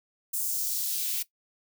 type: noise with high-pass filter sweep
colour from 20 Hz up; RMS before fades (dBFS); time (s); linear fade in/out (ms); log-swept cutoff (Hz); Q
blue; -30; 0.33-1.23; 10; 8200 to 2500; 1.3
effects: noise-tail reverb RT60 0.1 s tail -17 dB re dry